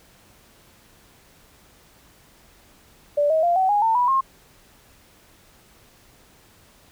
sine tone with pitch steps, 583 / 635.8 / 693.3 / 756.1 / 824.5 / 899.1 / 980.5 / 1069.2 Hz, D5 / D#5 / F5 / F#5 / G#5 / A5 / B5 / C6, -13 / +37 / -13 / +37 / -13 / +37 / -13 / +37 cents, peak -16 dBFS, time 3.17-4.21 s, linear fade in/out 10 ms, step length 130 ms, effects pink hiss -54 dBFS RMS until 6.91 s

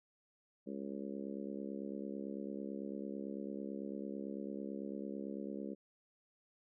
harmonic tone, 69 Hz, C#2, 7 cents flat, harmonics 3 / 4 / 5 / 6 / 7 / 8, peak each -44 / -46 / -48 / -50 / -51 / -52 dBFS, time 0.66-5.75 s, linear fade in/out 20 ms, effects none

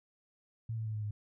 sine tone with pitch steps, 113.3 / 111.03 / 108.81 / 106.63 / 104.5 Hz, A#2 / A2 / A2 / G#2 / G#2, -49 / +16 / -19 / +46 / +11 cents, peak -34 dBFS, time 0.69-1.11 s, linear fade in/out 5 ms, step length 84 ms, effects none

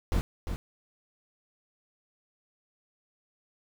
brown noise with echo, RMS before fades -26 dBFS, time 0.12-0.21 s, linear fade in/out 0 ms, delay 350 ms, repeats 1, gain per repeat -7 dB, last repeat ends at 0.56 s, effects none

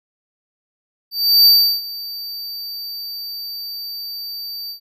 square tone with ADSR envelope, 4631 Hz, D8, 25 cents flat, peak -7 dBFS, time 1.11-4.8 s, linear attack 350 ms, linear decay 350 ms, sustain -20 dB, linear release 100 ms, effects none

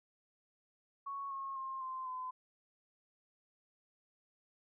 sine tone with pitch steps, 1108.7 / 1085.9 / 1063.5 / 1041.6 / 1020.2 Hz, C#6 / C#6 / C6 / C6 / C6, 0 / -36 / +28 / -8 / -44 cents, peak -39 dBFS, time 1.06-2.31 s, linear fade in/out 10 ms, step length 250 ms, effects none

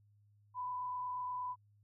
sine tone with frequency modulation, 997 Hz, B5, 16 cents sharp, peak -37 dBFS, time 0.54-1.56 s, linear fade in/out 50 ms, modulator 28.4 Hz, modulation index 0.4, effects added 103 Hz sine -65 dBFS peak until 1.83 s

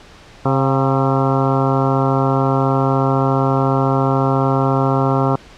harmonic tone with a mistuned harmonic, 134.2 Hz, C3, 44 cents sharp, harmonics 1 / 2 / 3 / 4 / 5 / 6 / 7 / 8 / 9 / 10, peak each -17 / -20 / -22 / -23 / -24 / -25 / -25 / -26 / -27 / -27 dBFS, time 0.45-5.36 s, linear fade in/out 5 ms, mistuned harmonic 5, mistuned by +61 cents, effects pink hiss -42 dBFS RMS until 5.57 s + low-pass 5000 Hz 12 dB/octave

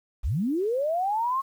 sine linear sweep, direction up, 36.71 to 1100 Hz, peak -23 dBFS, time 0.23-1.42 s, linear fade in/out 20 ms, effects 9-bit

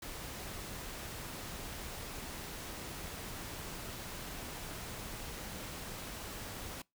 pink noise, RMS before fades -44 dBFS, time 0.02-6.82 s, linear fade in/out 5 ms, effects noise-tail reverb RT60 0.2 s tail -24 dB re dry

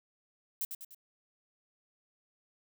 violet noise with echo, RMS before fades -34 dBFS, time 0.61-0.65 s, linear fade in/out 2 ms, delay 99 ms, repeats 3, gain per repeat -6 dB, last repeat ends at 0.947 s, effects none

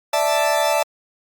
40% pulse chord, D suspended second, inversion none, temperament equal, 587.3 / 659.3 / 880 Hz, D5 / E5 / A5, 0 / 0 / 0 cents, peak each -20 dBFS, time 0.13-0.83 s, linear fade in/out 5 ms, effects Opus 48 kbps

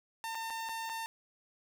sawtooth tone with dropouts, 904 Hz, A5, 47 cents sharp, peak -33 dBFS, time 0.24-1.06 s, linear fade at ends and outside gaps 0 ms, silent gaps 0.347-0.352 / 0.501-0.505 / 0.689-0.693 / 0.893-0.897 s, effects none

